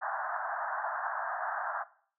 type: band-pass noise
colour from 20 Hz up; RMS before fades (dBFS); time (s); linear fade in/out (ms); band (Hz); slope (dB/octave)
pink; -35; 0.01-1.84; 20; 650 to 1700; 96
effects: noise-tail reverb RT60 0.5 s tail -17 dB re dry